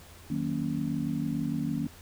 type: chord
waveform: sine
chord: D# minor seventh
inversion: none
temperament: just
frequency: 155.56 / 186.68 / 233.3 / 280 Hz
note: D#3 / F#3 / A#3 / C#4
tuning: 0 / +16 / +2 / +18 cents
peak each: -33 / -37 / -32 / -33 dBFS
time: 0.3-1.87 s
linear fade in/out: 5 ms
effects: added 85 Hz sine -52 dBFS peak until 2.01 s + pink hiss -52 dBFS RMS until 2.01 s